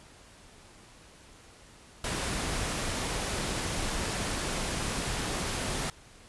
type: noise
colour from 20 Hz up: pink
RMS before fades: -32 dBFS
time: 2.04-5.9 s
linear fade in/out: 2 ms
effects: pink hiss -54 dBFS RMS until 6.28 s + resampled to 24000 Hz